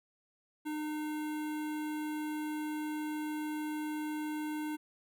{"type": "tone with notch filter", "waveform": "square", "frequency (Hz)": 304.4, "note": "D#4", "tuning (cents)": -38, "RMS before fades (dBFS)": -37, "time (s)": [0.65, 4.77], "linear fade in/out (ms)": 20, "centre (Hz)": 5200, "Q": 1, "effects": []}